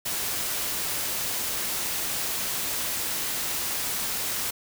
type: noise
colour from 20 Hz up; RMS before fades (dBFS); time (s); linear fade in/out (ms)
white; -29; 0.05-4.51; 10
effects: none